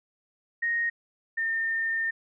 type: tone pair in turn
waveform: sine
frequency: 1864.7 / 1813.7 Hz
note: A#6 / A#6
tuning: 0 / -48 cents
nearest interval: unison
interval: 48 cents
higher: first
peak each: -24 / -25 dBFS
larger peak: first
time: 0.62-0.9 / 1.37-2.11 s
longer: second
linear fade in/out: 10 ms
effects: none